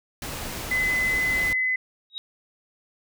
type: noise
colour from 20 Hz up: pink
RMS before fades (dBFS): -33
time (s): 0.22-1.53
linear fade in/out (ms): 2
type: tone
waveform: sine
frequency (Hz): 2026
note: B6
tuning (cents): +44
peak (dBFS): -21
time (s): 0.71-1.76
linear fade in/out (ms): 5
type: tone with exponential growth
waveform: sine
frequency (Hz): 3801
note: A#7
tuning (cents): +33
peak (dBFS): -25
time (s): 2.1-2.18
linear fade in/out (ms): 0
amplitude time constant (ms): 17
effects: none